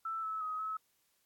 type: tone with pitch steps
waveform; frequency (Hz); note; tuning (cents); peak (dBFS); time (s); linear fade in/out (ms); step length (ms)
sine; 1325 / 1302 / 1262 / 1292; E6 / E6 / D#6 / E6; +9 / -22 / +24 / -35; -35; 0.05-0.77; 5; 180
effects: white hiss -75 dBFS RMS until 1.25 s + AAC 64 kbps